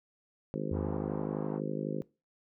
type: harmonic tone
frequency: 51.91 Hz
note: G#1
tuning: in tune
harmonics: 3 / 4 / 5 / 6 / 7 / 8 / 9 / 10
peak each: -38 / -39 / -40 / -41 / -41 / -42 / -43 / -43 dBFS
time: 0.54-2.02 s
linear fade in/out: 0 ms
type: tone with exponential decay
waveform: sine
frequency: 84 Hz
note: E2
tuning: 33 cents sharp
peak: -32 dBFS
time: 0.71-1.77 s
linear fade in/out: 5 ms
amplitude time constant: 230 ms
type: band-pass noise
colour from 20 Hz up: pink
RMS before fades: -47 dBFS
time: 0.72-1.61 s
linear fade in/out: 50 ms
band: 610 to 1000 Hz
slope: 24 dB/octave
effects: noise-tail reverb RT60 0.3 s tail -22 dB re dry